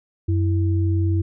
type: tone pair together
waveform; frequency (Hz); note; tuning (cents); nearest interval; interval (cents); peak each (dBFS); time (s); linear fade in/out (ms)
sine; 92.89 / 329.6; F#2 / E4; +7 / 0; octave + minor seventh; 2193; -17 / -26; 0.28-1.22; 10
effects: none